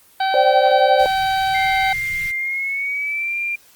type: harmonic tone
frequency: 769 Hz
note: G5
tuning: 33 cents flat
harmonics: 1 / 2 / 3 / 4 / 5 / 6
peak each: -17 / -25 / -31 / -33 / -29 / -34 dBFS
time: 0.2-1.93 s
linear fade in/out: 5 ms
type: chord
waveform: sine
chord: C suspended second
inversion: none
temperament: equal with one note detuned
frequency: 523.3 / 587.3 / 780.4 Hz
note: C5 / D5 / G5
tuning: 0 / 0 / -8 cents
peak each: -17 dBFS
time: 0.34-1.06 s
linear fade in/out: 2 ms
type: band-stop noise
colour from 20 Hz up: pink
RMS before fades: -36 dBFS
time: 0.99-2.31 s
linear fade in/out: 5 ms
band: 170 to 1500 Hz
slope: 48 dB/octave
type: tone with pitch glide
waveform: sine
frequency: 2100 to 2385 Hz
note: C7 to D7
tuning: +6 to +26 cents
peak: -20 dBFS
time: 1.54-3.56 s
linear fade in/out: 10 ms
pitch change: +220 cents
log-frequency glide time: 2.35-3.37 s
effects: white hiss -51 dBFS RMS until 3.75 s + Opus 24 kbps